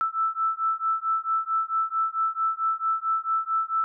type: beating tone pair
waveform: sine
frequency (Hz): 1318.5 / 1323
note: E6 / E6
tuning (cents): 0 / +6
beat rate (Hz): 4.5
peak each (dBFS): -26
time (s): 0.01-3.84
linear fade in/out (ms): 0
effects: none